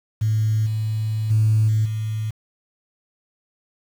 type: tone with level steps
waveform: sine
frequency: 108.9 Hz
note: A2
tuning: 17 cents flat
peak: -16 / -20 / -13 / -15 / -22 dBFS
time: 0.21-2.31 s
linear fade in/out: 10 ms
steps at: 0.66 / 1.3 / 1.68 / 1.85 s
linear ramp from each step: 10 ms
effects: tanh soft clip ceiling -9 dBFS + 7-bit